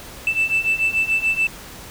sine beating tone pair, 2645 / 2651.9 Hz, E7 / E7, +5 / +10 cents, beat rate 6.9 Hz, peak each -20 / -18 dBFS, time 0.27-1.47 s, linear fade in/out 2 ms, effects tanh soft clip ceiling -12 dBFS + pink hiss -38 dBFS RMS until 1.9 s

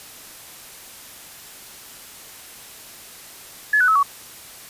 sine tone with pitch steps, 1709 / 1487.8 / 1295.2 / 1127.5 Hz, G#6 / F#6 / E6 / C#6, +49 / +9 / -31 / +29 cents, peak -13 dBFS, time 3.73-4.03 s, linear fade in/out 5 ms, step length 75 ms, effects white hiss -41 dBFS RMS until 4.69 s + resampled to 32000 Hz

